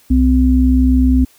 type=tone pair together; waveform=sine; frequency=64.3 / 256.6 Hz; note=C2 / C4; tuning=-30 / -34 cents; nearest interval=2 octaves; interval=2396 cents; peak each=-11 dBFS; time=0.1-1.25 s; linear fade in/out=10 ms; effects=white hiss -50 dBFS RMS until 1.38 s